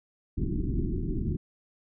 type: low-pass noise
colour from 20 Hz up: pink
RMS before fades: -29 dBFS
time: 0.37-1.37 s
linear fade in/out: 10 ms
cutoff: 380 Hz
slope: 96 dB/octave
effects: none